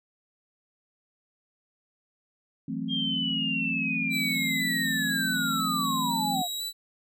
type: chord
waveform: sine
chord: F# half-diminished seventh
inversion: third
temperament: equal with one note detuned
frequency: 164.81 / 185 / 220 / 263.1 Hz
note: E3 / F#3 / A3 / C4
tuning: 0 / 0 / 0 / +10 cents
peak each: -36 / -37 / -34 / -33 dBFS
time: 2.68-6.42 s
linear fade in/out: 5 ms
type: linear sweep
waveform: sine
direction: down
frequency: 3232 to 689 Hz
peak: -27 dBFS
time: 2.88-6.48 s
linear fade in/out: 50 ms
type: tone with vibrato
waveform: sawtooth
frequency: 3903 Hz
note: B7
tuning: 21 cents flat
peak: -28 dBFS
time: 4.1-6.73 s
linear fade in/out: 50 ms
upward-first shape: square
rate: 2 Hz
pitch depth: 23 cents each way
effects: none